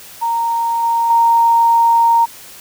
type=tone with level steps; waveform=sine; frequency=927 Hz; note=A#5; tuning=10 cents flat; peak=-14 / -12 / -8 dBFS; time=0.21-2.26 s; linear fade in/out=20 ms; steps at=0.83 / 1.1 s; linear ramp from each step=2 ms; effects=white hiss -37 dBFS RMS until 2.6 s